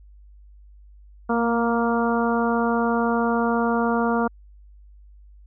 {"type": "harmonic tone with a mistuned harmonic", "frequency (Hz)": 233.8, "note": "A#3", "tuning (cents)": 5, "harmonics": [1, 2, 3, 4, 5, 6], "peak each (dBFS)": [-22, -25, -27, -28, -29, -30], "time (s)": [1.29, 4.28], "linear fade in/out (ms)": 10, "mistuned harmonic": 1, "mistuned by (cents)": -17, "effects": ["added 50 Hz sine -45 dBFS peak until 5.46 s"]}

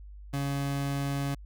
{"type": "tone", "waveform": "30% pulse", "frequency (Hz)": 140, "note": "C#3", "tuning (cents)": 18, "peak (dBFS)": -26, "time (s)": [0.33, 1.35], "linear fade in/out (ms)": 10, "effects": ["added 50 Hz sine -43 dBFS peak until 1.45 s"]}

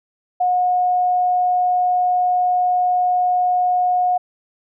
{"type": "tone", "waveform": "sine", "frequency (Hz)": 724, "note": "F#5", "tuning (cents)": -38, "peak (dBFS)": -14, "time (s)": [0.4, 4.18], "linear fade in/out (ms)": 10, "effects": []}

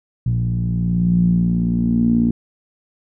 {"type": "tone with low-pass filter sweep", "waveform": "10% pulse", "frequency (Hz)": 58.27, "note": "A#1", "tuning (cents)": 0, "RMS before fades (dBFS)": -17, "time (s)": [0.26, 2.31], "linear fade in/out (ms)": 5, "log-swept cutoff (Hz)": [130, 250], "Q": 7, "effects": []}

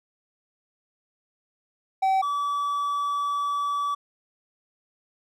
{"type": "tone pair in turn", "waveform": "triangle", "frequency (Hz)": [767, 1149.2], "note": ["G5", "D6"], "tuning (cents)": [-38, -38], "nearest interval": "perfect fifth", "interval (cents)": 700, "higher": "second", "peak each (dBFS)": [-17, -22], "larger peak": "first", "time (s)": [[2.02, 2.22], [2.22, 3.95]], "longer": "second", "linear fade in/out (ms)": 10, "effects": []}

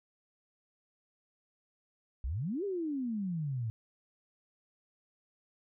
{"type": "exponential two-way sweep", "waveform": "sine", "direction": "up then down", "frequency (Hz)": [55.4, 415.3, 107.6], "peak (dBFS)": -32, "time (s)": [2.24, 3.7], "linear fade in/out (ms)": 0, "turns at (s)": 2.64, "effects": []}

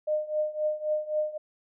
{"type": "tone with tremolo", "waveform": "sine", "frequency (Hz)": 610, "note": "D#5", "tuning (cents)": -34, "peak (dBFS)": -22, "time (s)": [0.07, 1.38], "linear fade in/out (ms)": 10, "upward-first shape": "triangle", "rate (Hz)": 3.8, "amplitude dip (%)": 90, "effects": []}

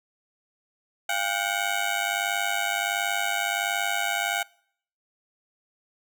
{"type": "ring-modulated tone", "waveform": "15% pulse", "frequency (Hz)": 746, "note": "F#5", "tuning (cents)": 14, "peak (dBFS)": -15, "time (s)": [1.09, 4.43], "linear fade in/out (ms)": 5, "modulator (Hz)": 50.7, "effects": ["noise-tail reverb RT60 0.6 s tail -24 dB re dry"]}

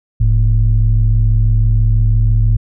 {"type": "tone pair together", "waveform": "sine", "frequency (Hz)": [42.91, 109], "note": ["F1", "A2"], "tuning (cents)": [-30, -16], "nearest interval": "octave + major third", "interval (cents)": 1614, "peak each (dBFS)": -10, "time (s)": [0.2, 2.57], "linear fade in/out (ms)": 10, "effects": ["tanh soft clip ceiling -3 dBFS"]}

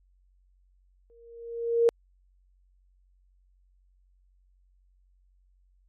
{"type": "tone with exponential growth", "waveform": "sine", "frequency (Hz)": 466.2, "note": "A#4", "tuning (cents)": 0, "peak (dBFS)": -16, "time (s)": [1.1, 1.89], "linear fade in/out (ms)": 0, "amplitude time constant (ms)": 170, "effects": ["added 46 Hz sine -61 dBFS peak until 5.88 s", "AAC 32 kbps"]}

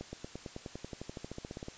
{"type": "accelerating click train", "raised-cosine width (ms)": 2, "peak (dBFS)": -27, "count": 21, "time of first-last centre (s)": [0.01, 1.684], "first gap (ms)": 120, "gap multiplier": 0.96, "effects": ["white hiss -52 dBFS RMS until 1.77 s", "resampled to 16000 Hz"]}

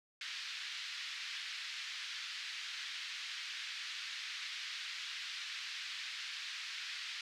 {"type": "band-pass noise", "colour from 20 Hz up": "white", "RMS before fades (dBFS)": -44, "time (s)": [0.21, 7.21], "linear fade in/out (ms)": 2, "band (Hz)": [1600, 4500], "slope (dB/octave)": 24, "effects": []}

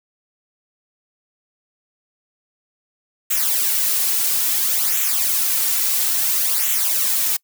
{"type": "noise with flanger", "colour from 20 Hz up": "blue", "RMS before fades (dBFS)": -19, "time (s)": [3.3, 7.37], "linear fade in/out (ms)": 10, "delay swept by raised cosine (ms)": [0.2, 3.3], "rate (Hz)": 0.59, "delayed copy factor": -0.7, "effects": ["noise-tail reverb RT60 0.1 s tail -25 dB re dry"]}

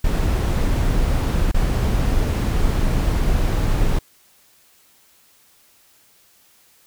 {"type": "noise with dropouts", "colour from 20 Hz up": "brown", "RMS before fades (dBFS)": -18, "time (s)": [0.04, 3.99], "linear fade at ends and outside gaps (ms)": 5, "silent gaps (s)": [1.515, 1.543], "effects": ["white hiss -55 dBFS RMS until 6.86 s"]}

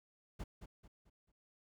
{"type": "noise with echo", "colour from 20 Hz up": "brown", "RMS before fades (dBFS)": -43, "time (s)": [0.39, 0.44], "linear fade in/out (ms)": 10, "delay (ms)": 220, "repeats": 4, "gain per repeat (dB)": -8, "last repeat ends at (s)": 1.32, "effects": []}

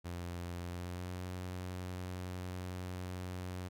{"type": "tone with pitch glide", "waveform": "sawtooth", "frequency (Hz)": [87.31, 91.07], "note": ["F2", "F#2"], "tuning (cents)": [0, -27], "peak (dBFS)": -36, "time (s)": [0.04, 3.69], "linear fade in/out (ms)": 20, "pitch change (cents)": 73, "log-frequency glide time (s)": [0.61, 1.25], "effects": []}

